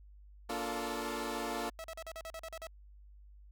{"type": "chord", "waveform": "15% pulse", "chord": "Bb major seventh", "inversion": "none", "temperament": "equal with one note detuned", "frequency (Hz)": [233.1, 288.8, 349.2, 440], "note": ["Bb3", "D4", "F4", "A4"], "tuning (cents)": [0, -29, 0, 0], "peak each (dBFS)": -35, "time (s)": [0.49, 1.7], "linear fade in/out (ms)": 10}
{"type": "tone bursts", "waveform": "sawtooth", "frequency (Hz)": 651, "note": "E5", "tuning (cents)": -22, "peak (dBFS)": -38, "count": 10, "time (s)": [1.79, 2.669], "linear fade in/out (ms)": 0, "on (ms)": 51, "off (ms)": 41}
{"effects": ["added 50 Hz sine -53 dBFS peak until 3.51 s"]}